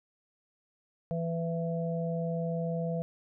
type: harmonic tone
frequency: 166.7 Hz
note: E3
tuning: 20 cents sharp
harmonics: 1 / 3 / 4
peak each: -31 / -36 / -37 dBFS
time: 1.11-3.02 s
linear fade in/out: 0 ms
effects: none